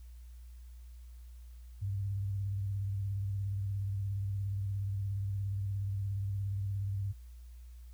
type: tone with vibrato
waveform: sine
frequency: 99 Hz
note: G2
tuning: 18 cents sharp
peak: -32 dBFS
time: 1.81-7.13 s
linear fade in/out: 20 ms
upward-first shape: triangle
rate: 17 Hz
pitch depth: 61 cents each way
effects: added 60 Hz sine -47 dBFS peak until 7.93 s + white hiss -69 dBFS RMS until 7.93 s